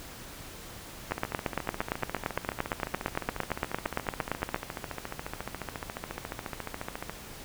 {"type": "two click trains", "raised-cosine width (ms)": 0.5, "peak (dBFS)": [-19, -12], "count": [86, 31], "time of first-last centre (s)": [[1.11, 7.096], [1.12, 4.545]], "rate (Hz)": [14.2, 8.76], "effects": ["pink hiss -45 dBFS RMS until 7.44 s"]}